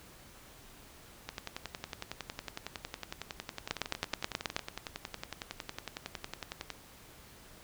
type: two click trains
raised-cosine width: 0.2 ms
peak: -13 / -20 dBFS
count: 9 / 60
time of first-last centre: 3.71-4.565 / 1.29-6.703 s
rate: 9.36 / 10.9 Hz
effects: pink hiss -55 dBFS RMS until 7.63 s